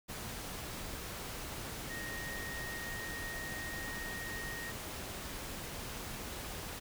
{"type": "tone in noise", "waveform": "sine", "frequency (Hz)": 1864.7, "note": "A#6", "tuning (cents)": 0, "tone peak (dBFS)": -42, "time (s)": [1.89, 4.72], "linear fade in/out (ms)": 20, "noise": "pink", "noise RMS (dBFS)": -43, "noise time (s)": [0.08, 6.8], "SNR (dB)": -2, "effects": []}